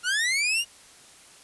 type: linear sweep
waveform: sawtooth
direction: up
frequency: 1383 to 2900 Hz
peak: -19 dBFS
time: 0.03-0.65 s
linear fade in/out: 50 ms
effects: white hiss -51 dBFS RMS until 1.43 s + resampled to 24000 Hz